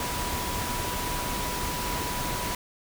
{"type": "tone in noise", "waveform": "sine", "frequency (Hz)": 980, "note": "B5", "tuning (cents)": -14, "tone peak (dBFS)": -34, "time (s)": [0, 2.55], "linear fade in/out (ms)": 2, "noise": "pink", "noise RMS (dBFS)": -31, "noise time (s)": [0, 2.55], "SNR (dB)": -6, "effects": []}